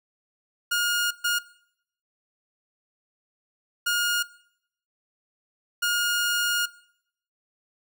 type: tone bursts at uneven times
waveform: sawtooth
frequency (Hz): 1427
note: F6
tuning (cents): +37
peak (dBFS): -18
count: 4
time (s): 0.71-1.11 / 1.24-1.39 / 3.86-4.23 / 5.82-6.66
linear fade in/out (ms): 10
effects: noise-tail reverb RT60 0.7 s tail -21 dB re dry